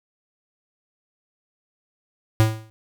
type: tone with exponential decay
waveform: square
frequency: 110 Hz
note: A2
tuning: in tune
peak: -11 dBFS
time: 2.4-2.7 s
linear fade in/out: 0 ms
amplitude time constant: 64 ms
effects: none